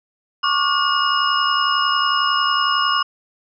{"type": "tone cluster", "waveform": "sine", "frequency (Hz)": [1099, 1170, 1431, 2871, 5170], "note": ["C#6", "D6", "F6", "F7", "E8"], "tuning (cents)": [-15, -7, 42, 47, -34], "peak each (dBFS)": [-20, -21, -23, -22, -26], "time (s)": [0.43, 3.03], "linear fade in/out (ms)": 10, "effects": []}